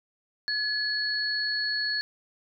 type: tone pair together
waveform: sine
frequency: 1703 / 4379 Hz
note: G#6 / C#8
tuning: +43 / -22 cents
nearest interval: octave + major third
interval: 1635 cents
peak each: -29 / -28 dBFS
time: 0.48-2.01 s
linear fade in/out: 0 ms
effects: none